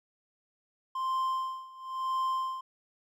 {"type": "tone with tremolo", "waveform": "triangle", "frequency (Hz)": 1046.5, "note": "C6", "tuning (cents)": 0, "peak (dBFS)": -25, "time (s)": [0.95, 2.61], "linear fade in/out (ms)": 5, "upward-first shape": "sine", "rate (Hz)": 0.97, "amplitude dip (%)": 90, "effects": []}